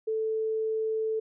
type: tone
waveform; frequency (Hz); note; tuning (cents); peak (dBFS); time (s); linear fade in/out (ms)
sine; 440; A4; 0; -26; 0.07-1.2; 10
effects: none